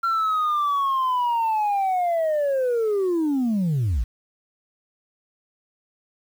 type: linear sweep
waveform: sine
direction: down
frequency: 1370 to 47.42 Hz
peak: -17 dBFS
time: 0.03-4.04 s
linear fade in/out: 10 ms
effects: tanh soft clip ceiling -18 dBFS + 8-bit